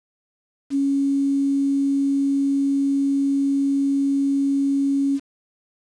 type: tone with quantisation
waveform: sine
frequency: 277.2 Hz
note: C#4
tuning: in tune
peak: -17 dBFS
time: 0.7-5.2 s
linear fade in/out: 50 ms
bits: 7
effects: resampled to 22050 Hz